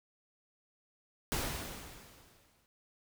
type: noise with exponential decay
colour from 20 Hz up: pink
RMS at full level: -33 dBFS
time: 1.32-2.66 s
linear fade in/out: 0 ms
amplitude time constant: 290 ms
effects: none